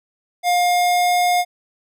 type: tone with pitch glide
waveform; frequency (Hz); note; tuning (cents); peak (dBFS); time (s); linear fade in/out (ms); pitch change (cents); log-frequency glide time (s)
square; 709 to 713.1; F5 to F5; +26 to +36; -15; 0.43-1.45; 50; +10; 0.54-1.12
effects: none